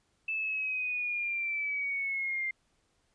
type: linear sweep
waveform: sine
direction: down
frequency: 2637 to 2093 Hz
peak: -30 dBFS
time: 0.28-2.51 s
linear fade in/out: 5 ms
effects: pink hiss -73 dBFS RMS until 3.14 s + resampled to 22050 Hz